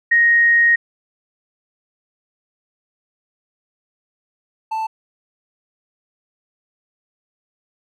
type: tone pair in turn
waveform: sine / triangle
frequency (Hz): 1871 / 883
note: A#6 / A5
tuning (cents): +6 / +6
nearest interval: octave + minor second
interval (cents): 1300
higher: first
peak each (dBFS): -10 / -18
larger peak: first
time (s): 0.11-0.76 / 4.71-4.87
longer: first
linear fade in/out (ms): 10
effects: none